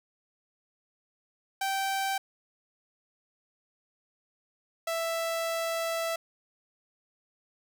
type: tone pair in turn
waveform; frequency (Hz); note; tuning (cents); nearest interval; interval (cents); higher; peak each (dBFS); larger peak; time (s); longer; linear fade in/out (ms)
sawtooth; 778 / 661.1; G5 / E5; -13 / +5; minor third; 282; first; -24 / -25; first; 1.61-2.18 / 4.87-6.16; second; 5
effects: none